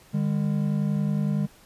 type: tone pair together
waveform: triangle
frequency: 151.1 / 201.9 Hz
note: D3 / G#3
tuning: +50 / -49 cents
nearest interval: perfect fourth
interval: 501 cents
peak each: -23 dBFS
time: 0.13-1.47 s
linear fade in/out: 20 ms
effects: pink hiss -54 dBFS RMS until 1.65 s + resampled to 32000 Hz